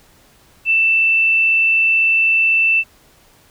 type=tone with frequency modulation; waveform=sine; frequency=2662 Hz; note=E7; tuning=16 cents sharp; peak=-11 dBFS; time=0.65-2.84 s; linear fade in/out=50 ms; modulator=37.9 Hz; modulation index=0.26; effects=pink hiss -51 dBFS RMS until 3.5 s